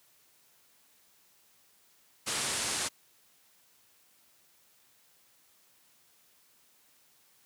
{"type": "low-pass noise", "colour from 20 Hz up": "white", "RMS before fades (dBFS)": -33, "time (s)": [2.26, 2.89], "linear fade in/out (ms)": 20, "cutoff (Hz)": 10000, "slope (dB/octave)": 48, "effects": ["white hiss -65 dBFS RMS until 7.45 s", "high-pass 80 Hz 12 dB/octave"]}